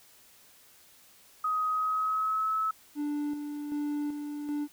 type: tone with pitch glide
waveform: sine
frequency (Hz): 1258 to 1297.9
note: D#6 to E6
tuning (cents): +19 to -27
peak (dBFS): -26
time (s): 1.44-2.71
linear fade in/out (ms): 5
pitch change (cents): +54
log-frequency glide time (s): 1.68-2.54
type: tone with tremolo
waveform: triangle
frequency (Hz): 293.7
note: D4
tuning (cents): 0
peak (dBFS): -27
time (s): 2.95-4.68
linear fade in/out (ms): 50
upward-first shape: square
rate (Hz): 1.3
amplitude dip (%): 45
effects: white hiss -58 dBFS RMS until 4.72 s